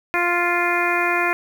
harmonic tone, 349.2 Hz, F4, in tune, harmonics 1 / 2 / 3 / 4 / 5 / 6 / 7, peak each -25 / -25 / -25 / -25 / -25 / -25 / -25 dBFS, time 0.14-1.33 s, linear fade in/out 0 ms, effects 7-bit

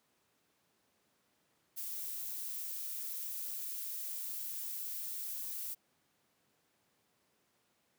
violet noise, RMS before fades -41 dBFS, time 1.76-5.75 s, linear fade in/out 20 ms, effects pink hiss -75 dBFS RMS until 7.98 s + high-pass 150 Hz 12 dB/octave

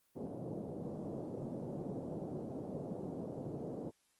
pink band-pass noise, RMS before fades -43 dBFS, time 0.15-3.91 s, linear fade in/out 20 ms, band 130 to 600 Hz, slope 24 dB/octave, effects white hiss -75 dBFS RMS until 4.19 s + Opus 24 kbps

